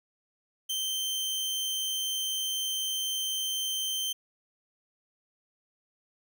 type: tone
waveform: sawtooth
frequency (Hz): 3118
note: G7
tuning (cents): -10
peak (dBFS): -26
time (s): 0.69-4.13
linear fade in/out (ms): 10
effects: none